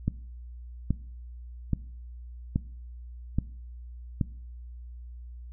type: click train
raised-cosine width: 5 ms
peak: -12 dBFS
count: 6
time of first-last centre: 0.08-4.212 s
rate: 1.21 Hz
effects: noise-tail reverb RT60 0.6 s tail -21 dB re dry + added 60 Hz sine -40 dBFS peak until 5.52 s